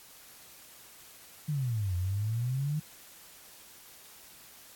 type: exponential two-way sweep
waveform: sine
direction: down then up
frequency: 156.5 to 87.31 to 156.5 Hz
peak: -28 dBFS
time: 1.48-2.8 s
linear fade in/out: 10 ms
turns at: 1.96 s
effects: white hiss -53 dBFS RMS until 4.75 s + AAC 64 kbps